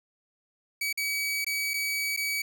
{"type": "tone with dropouts", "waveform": "sawtooth", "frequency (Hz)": 2276, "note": "C#7", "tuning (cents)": 45, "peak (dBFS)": -24, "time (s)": [0.81, 2.42], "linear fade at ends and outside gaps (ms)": 5, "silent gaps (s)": [[0.928, 0.974], [1.446, 1.465], [1.736, 1.739], [2.165, 2.173]], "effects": []}